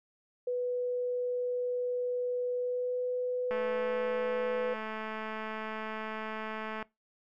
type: tone with pitch glide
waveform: sine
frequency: 493.9 to 498.2 Hz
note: B4 to B4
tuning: 0 to +15 cents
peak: -29 dBFS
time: 0.47-4.74 s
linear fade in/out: 5 ms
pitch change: +15 cents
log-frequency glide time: 2.56-3 s
type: click train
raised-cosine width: 0.5 ms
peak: -24 dBFS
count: 724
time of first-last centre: 3.51-6.827 s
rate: 218 Hz
effects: noise-tail reverb RT60 0.2 s tail -21 dB re dry